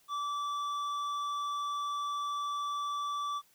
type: tone with tanh clipping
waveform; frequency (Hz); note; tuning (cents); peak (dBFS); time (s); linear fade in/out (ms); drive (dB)
triangle; 1159; D6; -23; -34; 0.08-3.42; 50; 14
effects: white hiss -66 dBFS RMS until 3.54 s